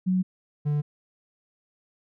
sine / triangle tone pair in turn, 185 / 147.47 Hz, F#3 / D3, 0 / +8 cents, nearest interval major third, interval 392 cents, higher first, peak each -20 dBFS, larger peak neither, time 0.06-0.23 / 0.65-0.82 s, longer neither, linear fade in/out 20 ms, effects none

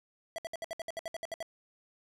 square tone bursts, 659.3 Hz, E5, in tune, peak -36 dBFS, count 13, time 0.36-1.427 s, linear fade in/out 0 ms, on 23 ms, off 64 ms, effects low-pass 12000 Hz 12 dB/octave

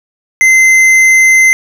triangle tone with tanh clipping, 2067 Hz, C7, 22 cents flat, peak -5 dBFS, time 0.41-1.53 s, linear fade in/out 0 ms, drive 14 dB, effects none

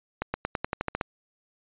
accelerating click train, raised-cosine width 0.5 ms, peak -12 dBFS, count 10, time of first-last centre 0.22-1.012 s, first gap 120 ms, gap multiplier 0.92, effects resampled to 8000 Hz

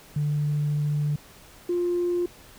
sine tone pair in turn, 147.7 / 351.3 Hz, D3 / F4, +10 / +10 cents, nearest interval octave + minor third, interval 1500 cents, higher second, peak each -21 dBFS, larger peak neither, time 0.16-1.16 / 1.69-2.26 s, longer first, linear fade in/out 5 ms, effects tanh soft clip ceiling -18 dBFS + pink hiss -50 dBFS RMS until 2.58 s

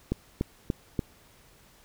click train, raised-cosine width 3 ms, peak -13 dBFS, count 4, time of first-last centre 0.12-0.992 s, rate 3.44 Hz, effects pink hiss -58 dBFS RMS until 1.84 s

